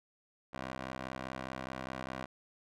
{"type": "tone with band-pass filter", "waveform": "15% pulse", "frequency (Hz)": 64.9, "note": "C2", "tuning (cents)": -13, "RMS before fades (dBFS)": -42, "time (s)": [0.53, 2.26], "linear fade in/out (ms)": 10, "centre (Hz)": 1100, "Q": 0.61, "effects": []}